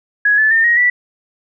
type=tone with pitch steps; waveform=sine; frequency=1672 / 1740 / 1810.7 / 1884.4 / 1961 Hz; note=G#6 / A6 / A6 / A#6 / B6; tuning=+11 / -20 / +49 / +18 / -13 cents; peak=-9 dBFS; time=0.25-0.9 s; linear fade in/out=5 ms; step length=130 ms; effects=none

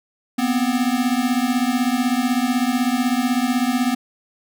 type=beating tone pair; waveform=square; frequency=241.3 / 257.3 Hz; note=B3 / C4; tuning=-40 / -29 cents; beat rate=16 Hz; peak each=-21 dBFS; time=0.38-3.95 s; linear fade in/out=10 ms; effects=none

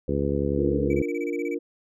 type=harmonic tone; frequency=70.5 Hz; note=C#2; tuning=30 cents sharp; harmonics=1 / 2 / 3 / 4 / 5 / 6 / 7; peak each=-30 / -30 / -30 / -30 / -30 / -30 / -30 dBFS; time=0.08-1.02 s; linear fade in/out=5 ms
type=chord; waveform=sine; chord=Bb major; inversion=first; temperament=equal; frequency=293.7 / 349.2 / 466.2 Hz; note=D4 / F4 / Bb4; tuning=0 / 0 / 0 cents; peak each=-30 dBFS; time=0.57-1.59 s; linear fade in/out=20 ms
type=tone bursts; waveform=triangle; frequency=2297 Hz; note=D7; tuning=39 cents flat; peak=-34 dBFS; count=11; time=0.9-1.546 s; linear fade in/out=5 ms; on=36 ms; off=25 ms
effects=none

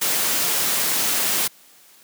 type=noise; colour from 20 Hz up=white; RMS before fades=-21 dBFS; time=0.01-1.48 s; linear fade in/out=10 ms; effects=white hiss -51 dBFS RMS until 2.03 s + high-pass 150 Hz 12 dB/octave

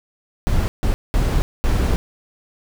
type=noise bursts at uneven times; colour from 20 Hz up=brown; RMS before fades=-17 dBFS; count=4; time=0.47-0.68 / 0.83-0.94 / 1.14-1.42 / 1.64-1.96 s; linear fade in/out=0 ms; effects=none

